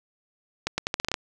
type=accelerating click train; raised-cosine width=0.2 ms; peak=-8 dBFS; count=9; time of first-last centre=0.67-1.142 s; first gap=110 ms; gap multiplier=0.81; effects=none